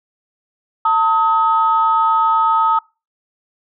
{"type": "tone pair together", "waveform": "sine", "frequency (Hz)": [898, 1270], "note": ["A5", "D#6"], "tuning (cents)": [35, 35], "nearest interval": "tritone", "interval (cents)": 600, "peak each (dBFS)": [-14, -13], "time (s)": [0.85, 2.79], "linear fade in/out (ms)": 5, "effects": ["noise-tail reverb RT60 0.3 s tail -25 dB re dry", "tanh soft clip ceiling -4 dBFS"]}